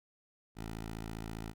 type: tone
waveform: 10% pulse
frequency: 55 Hz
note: A1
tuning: in tune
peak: -32 dBFS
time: 0.55-1.54 s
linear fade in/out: 50 ms
effects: none